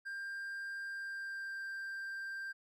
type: tone with pitch glide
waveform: triangle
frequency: 1593 to 1580.2 Hz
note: G6 to G6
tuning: +27 to +13 cents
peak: -38 dBFS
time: 0.05-2.53 s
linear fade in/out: 20 ms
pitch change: -14 cents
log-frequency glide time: 0.84-1.67 s
effects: none